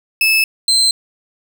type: tone pair in turn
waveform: 35% pulse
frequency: 2612 / 4112 Hz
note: E7 / C8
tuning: -17 / -31 cents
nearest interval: minor sixth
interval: 786 cents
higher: second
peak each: -9 dBFS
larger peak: neither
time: 0.21-0.44 / 0.68-0.91 s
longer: neither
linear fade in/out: 2 ms
effects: none